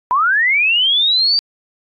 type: linear sweep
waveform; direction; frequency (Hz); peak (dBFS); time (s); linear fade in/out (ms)
sine; up; 963 to 4680; -11; 0.11-1.39; 0
effects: AAC 64 kbps